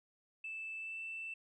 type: tone with pitch glide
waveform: sine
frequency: 2637 to 2661 Hz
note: E7 to E7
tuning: 0 to +16 cents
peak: -40 dBFS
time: 0.44-1.34 s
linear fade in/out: 5 ms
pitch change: +16 cents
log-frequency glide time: 0.77-1 s
effects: tanh soft clip ceiling -36 dBFS